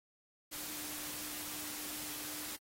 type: tone in noise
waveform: sine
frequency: 300.8 Hz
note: D4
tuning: 42 cents sharp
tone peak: -53 dBFS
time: 0.51-2.57 s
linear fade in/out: 20 ms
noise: white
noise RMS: -43 dBFS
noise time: 0.51-2.57 s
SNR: -13 dB
effects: AAC 48 kbps